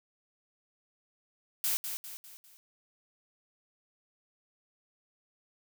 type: noise with echo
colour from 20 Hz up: blue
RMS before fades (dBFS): -30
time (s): 1.64-1.77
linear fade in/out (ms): 0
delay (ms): 200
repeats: 4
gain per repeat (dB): -7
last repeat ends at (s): 2.57
effects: none

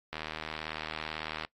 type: click train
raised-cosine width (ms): 0.3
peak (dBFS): -20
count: 104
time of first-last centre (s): 0.13-1.449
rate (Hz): 78.1
effects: noise-tail reverb RT60 0.1 s tail -21 dB re dry + AAC 48 kbps

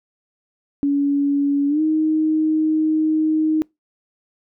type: tone with pitch glide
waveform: sine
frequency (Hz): 283.2 to 312.4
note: C#4 to D#4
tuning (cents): +37 to +7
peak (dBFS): -15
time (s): 0.83-3.62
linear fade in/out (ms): 0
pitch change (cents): +170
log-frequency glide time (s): 1.68-1.81
effects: noise-tail reverb RT60 0.2 s tail -26 dB re dry

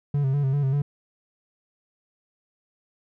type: tone with vibrato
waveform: triangle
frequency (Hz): 138.59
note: C#3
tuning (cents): 0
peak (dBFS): -18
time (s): 0.14-0.82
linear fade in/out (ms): 5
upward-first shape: square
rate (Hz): 5.1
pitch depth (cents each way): 62
effects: none

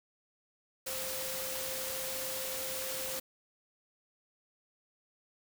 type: tone in noise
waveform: sine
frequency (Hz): 524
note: C5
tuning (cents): +2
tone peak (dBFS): -42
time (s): 0.86-3.2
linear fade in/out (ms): 10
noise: white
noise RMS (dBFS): -38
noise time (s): 0.86-3.2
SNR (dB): -7
effects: none

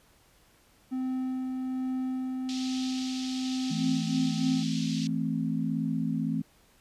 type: tone with tremolo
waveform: triangle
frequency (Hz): 258.3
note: C4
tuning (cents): -22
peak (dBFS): -26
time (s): 0.91-4.64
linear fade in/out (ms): 20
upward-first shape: sine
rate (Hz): 1.2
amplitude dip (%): 25
type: band-pass noise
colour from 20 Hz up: pink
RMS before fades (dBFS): -41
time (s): 2.49-5.07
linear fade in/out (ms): 0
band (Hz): 3100 to 5800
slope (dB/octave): 24
type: chord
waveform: sine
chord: A minor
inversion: second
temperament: equal with one note detuned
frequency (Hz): 163.96 / 220 / 261.6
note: E3 / A3 / C4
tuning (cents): -9 / 0 / 0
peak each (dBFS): -31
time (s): 3.7-6.42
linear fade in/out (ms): 10
effects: pink hiss -62 dBFS RMS until 6.8 s + resampled to 32000 Hz

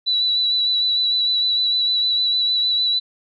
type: tone with vibrato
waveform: sine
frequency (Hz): 3951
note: B7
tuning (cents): 0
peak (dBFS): -16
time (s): 0.06-3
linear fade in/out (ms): 20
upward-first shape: sine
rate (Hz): 6.6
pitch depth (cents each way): 22
effects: none

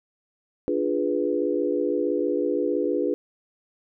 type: chord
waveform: sine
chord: D diminished seventh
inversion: none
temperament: equal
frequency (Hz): 293.7 / 349.2 / 415.3 / 493.9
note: D4 / F4 / Ab4 / Cb5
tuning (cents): 0 / 0 / 0 / 0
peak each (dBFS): -27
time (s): 0.68-3.14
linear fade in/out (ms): 0
effects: none

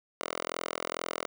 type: tone with high-pass filter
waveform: 5% pulse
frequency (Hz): 42.26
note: E1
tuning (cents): +44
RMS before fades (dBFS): -36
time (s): 0.21-1.26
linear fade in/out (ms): 0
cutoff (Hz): 640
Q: 1.2
effects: none

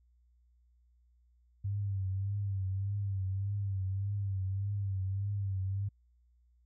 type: tone with vibrato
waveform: sine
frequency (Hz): 98.1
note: G2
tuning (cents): +2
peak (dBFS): -31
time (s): 1.64-5.89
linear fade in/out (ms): 10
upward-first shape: triangle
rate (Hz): 1.7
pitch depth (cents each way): 73
effects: added 60 Hz sine -64 dBFS peak until 6.65 s

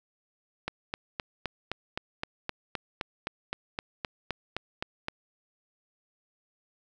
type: click train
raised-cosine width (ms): 0.3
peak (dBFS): -15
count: 18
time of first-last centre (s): 0.68-5.084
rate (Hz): 3.86
effects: none

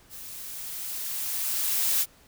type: noise with level ramp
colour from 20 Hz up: blue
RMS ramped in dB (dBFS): -42 to -23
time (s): 0.09-2.06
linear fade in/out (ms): 50
effects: pink hiss -57 dBFS RMS until 2.27 s

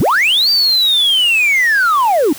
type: linear two-way sweep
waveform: sine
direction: up then down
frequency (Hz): 69.3 to 4699 to 260.8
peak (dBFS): -7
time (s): 0-2.33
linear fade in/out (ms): 5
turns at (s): 0.5
effects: tanh soft clip ceiling -8 dBFS + white hiss -32 dBFS RMS until 2.38 s

